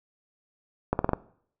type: accelerating click train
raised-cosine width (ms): 1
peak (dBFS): -9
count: 5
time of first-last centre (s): 0.93-1.133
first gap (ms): 61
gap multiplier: 0.88
effects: noise-tail reverb RT60 0.6 s tail -20 dB re dry